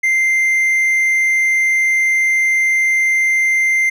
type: tone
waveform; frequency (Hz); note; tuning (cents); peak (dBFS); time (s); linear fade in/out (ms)
triangle; 2089; C7; -3; -10; 0.03-3.9; 10
effects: none